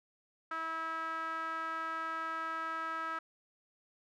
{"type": "tone with band-pass filter", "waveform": "sawtooth", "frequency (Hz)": 324.4, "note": "E4", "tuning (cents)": -28, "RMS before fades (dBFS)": -38, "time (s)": [0.51, 3.19], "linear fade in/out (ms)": 5, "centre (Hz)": 1400, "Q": 7.3, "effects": []}